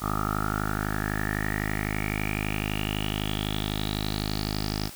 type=tone with low-pass filter sweep; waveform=10% pulse; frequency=51.91 Hz; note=G#1; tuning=in tune; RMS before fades=-29 dBFS; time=0-4.91 s; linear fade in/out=50 ms; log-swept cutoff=1200 to 5200 Hz; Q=7.6; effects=white hiss -44 dBFS RMS until 4.95 s